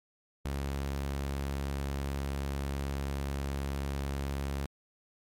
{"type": "tone", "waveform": "sawtooth", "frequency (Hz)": 69.3, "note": "C#2", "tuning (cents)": 0, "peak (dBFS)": -28, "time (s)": [0.45, 4.66], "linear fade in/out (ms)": 5, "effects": ["MP3 64 kbps"]}